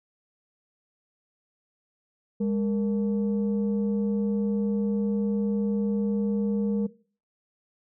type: tone pair together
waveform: sine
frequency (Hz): 205.2 / 466.2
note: G#3 / A#4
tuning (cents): -21 / 0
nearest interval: octave + major second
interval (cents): 1421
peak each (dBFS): -23 / -29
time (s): 2.4-6.87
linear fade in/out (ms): 10
effects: noise-tail reverb RT60 0.4 s tail -19 dB re dry + tanh soft clip ceiling -18 dBFS